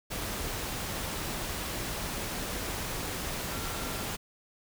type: tone in noise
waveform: sine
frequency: 1365 Hz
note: F6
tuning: 40 cents flat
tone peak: -45 dBFS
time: 3.5-4.03 s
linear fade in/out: 20 ms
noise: pink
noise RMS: -35 dBFS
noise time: 0.1-4.17 s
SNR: -13 dB
effects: none